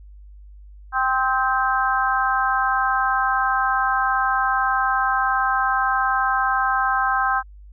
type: harmonic tone with a mistuned harmonic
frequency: 261.6 Hz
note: C4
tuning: in tune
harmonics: 3 / 4 / 5 / 6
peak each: -23 / -23 / -23 / -23 dBFS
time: 0.92-7.43 s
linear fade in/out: 50 ms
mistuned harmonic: 5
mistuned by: -28 cents
effects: added 50 Hz sine -40 dBFS peak until 7.72 s

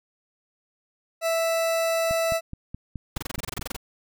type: tone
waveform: 40% pulse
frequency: 659.3 Hz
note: E5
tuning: in tune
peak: -21 dBFS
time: 1.21-2.41 s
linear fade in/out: 50 ms
type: click train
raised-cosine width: 5 ms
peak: -22 dBFS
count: 8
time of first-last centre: 2.11-3.593 s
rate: 4.72 Hz
type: noise bursts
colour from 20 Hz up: pink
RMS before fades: -31 dBFS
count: 14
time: 3.16-3.765 s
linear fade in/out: 5 ms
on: 20 ms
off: 25 ms
effects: none

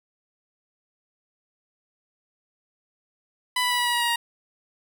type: tone with pitch steps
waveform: 15% pulse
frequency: 996 / 988 / 980 / 972.1 / 964.3 / 956.5 / 948.8 / 941.2 Hz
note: B5 / B5 / B5 / B5 / B5 / A#5 / A#5 / A#5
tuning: +14 / 0 / -14 / -28 / -42 / +44 / +30 / +16 cents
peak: -15 dBFS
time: 3.56-4.16 s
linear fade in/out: 5 ms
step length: 75 ms
effects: none

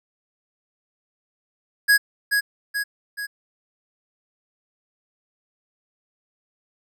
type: tone with echo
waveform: square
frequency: 1661.2 Hz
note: G#6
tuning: in tune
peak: -13 dBFS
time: 1.88-1.98 s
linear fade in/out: 20 ms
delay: 430 ms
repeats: 3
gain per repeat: -5 dB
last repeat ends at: 3.27 s
effects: none

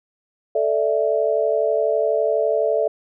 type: chord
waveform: sine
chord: A suspended fourth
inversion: none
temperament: equal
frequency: 440 / 587.3 / 659.3 Hz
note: A4 / D5 / E5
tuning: 0 / 0 / 0 cents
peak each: -21 dBFS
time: 0.55-2.88 s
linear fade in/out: 5 ms
effects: none

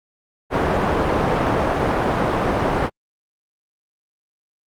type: low-pass noise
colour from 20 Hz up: white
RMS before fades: -19 dBFS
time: 0.5-2.9 s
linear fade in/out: 50 ms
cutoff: 870 Hz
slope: 12 dB/octave
effects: Opus 32 kbps

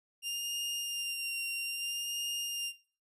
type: tone with vibrato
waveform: sawtooth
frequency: 2794 Hz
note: F7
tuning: in tune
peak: -31 dBFS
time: 0.22-2.73 s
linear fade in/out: 50 ms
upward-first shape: sine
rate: 0.61 Hz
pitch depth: 20 cents each way
effects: noise-tail reverb RT60 0.4 s tail -17 dB re dry + resampled to 32000 Hz

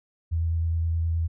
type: tone with vibrato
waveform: sine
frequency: 82.6 Hz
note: E2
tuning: 4 cents sharp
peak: -22 dBFS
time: 0.31-1.28 s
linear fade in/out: 20 ms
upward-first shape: sine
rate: 9.6 Hz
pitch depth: 15 cents each way
effects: none

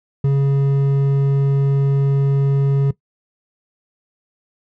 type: tone with hard clipping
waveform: triangle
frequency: 138.59 Hz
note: C#3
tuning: in tune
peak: -14 dBFS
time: 0.24-2.91 s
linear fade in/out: 5 ms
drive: 9 dB
effects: noise-tail reverb RT60 0.1 s tail -18 dB re dry

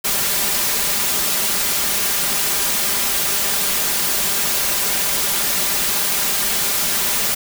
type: noise with comb filter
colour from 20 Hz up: white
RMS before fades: -19 dBFS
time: 0.04-7.35 s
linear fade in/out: 10 ms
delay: 5 ms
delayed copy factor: +0.5
effects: none

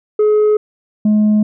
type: tone pair in turn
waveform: sine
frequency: 423.9 / 211.9 Hz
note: G#4 / G#3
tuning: +35 / +35 cents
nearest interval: octave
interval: 1200 cents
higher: first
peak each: -6 dBFS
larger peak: neither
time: 0.19-0.57 / 1.05-1.43 s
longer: neither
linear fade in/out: 5 ms
effects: tanh soft clip ceiling -8 dBFS

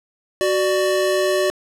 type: tone pair together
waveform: square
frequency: 372.9 / 592 Hz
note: F#4 / D5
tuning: +14 / +14 cents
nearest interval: minor sixth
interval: 800 cents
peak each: -20 / -20 dBFS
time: 0.41-1.5 s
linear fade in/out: 0 ms
effects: low-pass 12000 Hz 12 dB/octave + 8-bit

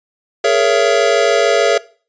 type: chord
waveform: square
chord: A# half-diminished seventh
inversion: third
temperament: just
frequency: 419.5 / 466.2 / 559.4 / 671.3 Hz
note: G#4 / A#4 / C#5 / E5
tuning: +17 / 0 / +16 / +31 cents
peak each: -17 dBFS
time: 0.44-1.78 s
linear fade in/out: 5 ms
effects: noise-tail reverb RT60 0.4 s tail -20 dB re dry + resampled to 16000 Hz

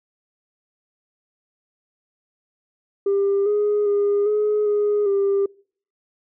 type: tone with pitch steps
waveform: sine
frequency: 397.6 / 415.7 / 407 / 421.3 / 414.8 / 396.8 Hz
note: G4 / G#4 / G#4 / G#4 / G#4 / G4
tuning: +25 / +2 / -35 / +25 / -2 / +21 cents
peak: -15 dBFS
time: 3.06-5.46 s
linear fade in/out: 5 ms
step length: 400 ms
effects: noise-tail reverb RT60 0.5 s tail -26 dB re dry + tanh soft clip ceiling -14 dBFS

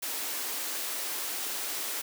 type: high-pass noise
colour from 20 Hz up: white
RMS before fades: -34 dBFS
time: 0.02-2.02 s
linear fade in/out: 10 ms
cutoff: 250 Hz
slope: 48 dB/octave
effects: none

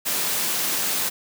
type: high-pass noise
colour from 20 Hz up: white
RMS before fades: -24 dBFS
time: 0.05-1.1 s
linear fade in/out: 20 ms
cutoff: 130 Hz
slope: 24 dB/octave
effects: none

